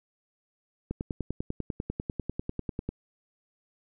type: click train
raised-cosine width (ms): 3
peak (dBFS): -18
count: 21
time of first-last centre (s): 0.91-2.89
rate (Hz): 10.1
effects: none